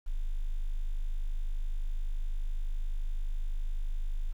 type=tone; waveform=sine; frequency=25.87 Hz; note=G#0; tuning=6 cents flat; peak=-27 dBFS; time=0.06-4.33 s; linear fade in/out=20 ms; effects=tanh soft clip ceiling -25 dBFS + 10-bit